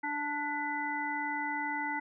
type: harmonic tone with a mistuned harmonic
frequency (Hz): 293.7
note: D4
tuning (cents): 0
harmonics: 1 / 3 / 5 / 7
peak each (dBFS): -40 / -35 / -40 / -36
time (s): 0.03-2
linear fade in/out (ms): 10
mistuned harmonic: 7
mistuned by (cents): -47
effects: none